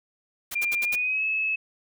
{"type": "noise bursts", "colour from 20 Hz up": "white", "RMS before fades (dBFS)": -33, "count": 5, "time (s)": [0.51, 0.958], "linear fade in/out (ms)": 10, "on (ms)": 40, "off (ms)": 62}
{"type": "tone with pitch glide", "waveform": "sine", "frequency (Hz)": [2390, 2591], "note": ["D7", "E7"], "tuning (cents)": [30, -30], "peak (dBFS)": -23, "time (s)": [0.55, 1.56], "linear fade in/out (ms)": 10, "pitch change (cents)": 140, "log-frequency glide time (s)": [0.82, 1.24]}
{"effects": []}